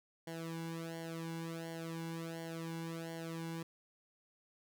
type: tone with flanger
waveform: sawtooth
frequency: 164.81 Hz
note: E3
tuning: in tune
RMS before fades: -43 dBFS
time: 0.27-3.63 s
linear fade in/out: 5 ms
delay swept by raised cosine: 0.79 to 1.62 ms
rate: 1.4 Hz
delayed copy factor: -0.9
effects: none